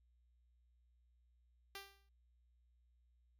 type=tone with exponential decay; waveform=5% pulse; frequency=394.6 Hz; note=G4; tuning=11 cents sharp; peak=-34 dBFS; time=1.75-2.09 s; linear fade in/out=1 ms; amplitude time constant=72 ms; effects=added 60 Hz sine -70 dBFS peak until 3.39 s